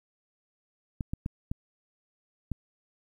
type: clicks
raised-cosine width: 5 ms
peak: -19 dBFS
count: 5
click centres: 1.008 / 1.135 / 1.261 / 1.515 / 2.517 s
effects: 10-bit